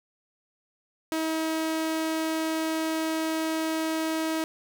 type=tone; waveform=sawtooth; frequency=319.6 Hz; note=D#4; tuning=47 cents sharp; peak=-22 dBFS; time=1.12-4.44 s; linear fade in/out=0 ms; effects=none